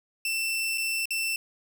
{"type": "tone with dropouts", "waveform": "sawtooth", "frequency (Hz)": 2678, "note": "E7", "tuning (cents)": 27, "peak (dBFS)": -23, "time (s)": [0.25, 1.36], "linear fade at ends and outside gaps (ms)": 2, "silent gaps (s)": [[0.776, 0.78], [1.056, 1.106]], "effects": []}